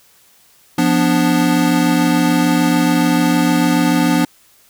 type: chord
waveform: square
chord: B diminished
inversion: second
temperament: equal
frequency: 174.61 / 246.9 / 293.7 Hz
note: F3 / B3 / D4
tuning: 0 / 0 / 0 cents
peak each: -18 / -17 / -16 dBFS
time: 0.78-4.25 s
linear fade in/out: 5 ms
effects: white hiss -51 dBFS RMS until 4.69 s